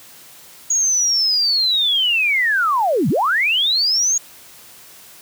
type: linear two-way sweep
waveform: sine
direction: down then up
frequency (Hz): 6720 to 121.7 to 6720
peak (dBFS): -14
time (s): 0.7-4.18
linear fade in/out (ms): 5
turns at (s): 3.09
effects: white hiss -43 dBFS RMS until 5.21 s + high-pass 60 Hz 12 dB/octave